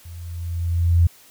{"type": "tone with level ramp", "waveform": "sine", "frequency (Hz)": 85.2, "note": "F2", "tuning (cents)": -42, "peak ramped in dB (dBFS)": [-35, -10], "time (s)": [0.05, 1.07], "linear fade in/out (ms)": 5, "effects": ["white hiss -50 dBFS RMS until 1.3 s"]}